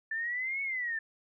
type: exponential two-way sweep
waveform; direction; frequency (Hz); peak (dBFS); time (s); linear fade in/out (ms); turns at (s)
sine; up then down; 1760 to 2224 to 1760; -31; 0.11-0.99; 5; 0.62
effects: none